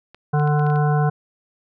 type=clicks; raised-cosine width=0.3 ms; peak=-26 dBFS; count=7; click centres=0.146 / 0.397 / 0.475 / 0.595 / 0.666 / 0.701 / 0.759 s
type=harmonic tone; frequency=148.7 Hz; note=D3; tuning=22 cents sharp; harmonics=1 / 3 / 5 / 7 / 9 / 10; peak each=-16 / -26 / -24 / -30 / -35 / -32 dBFS; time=0.33-1.1 s; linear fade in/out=10 ms
effects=none